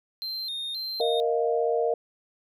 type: tone with vibrato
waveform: triangle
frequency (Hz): 3900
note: B7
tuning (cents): -23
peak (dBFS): -29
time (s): 0.22-1.2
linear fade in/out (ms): 0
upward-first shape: square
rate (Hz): 1.9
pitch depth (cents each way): 100
type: chord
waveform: sine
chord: Bb suspended fourth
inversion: none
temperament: equal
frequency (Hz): 466.2 / 622.3 / 698.5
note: Bb4 / Eb5 / F5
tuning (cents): 0 / 0 / 0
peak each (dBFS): -24 / -28 / -29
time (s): 1-1.94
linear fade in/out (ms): 2
effects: none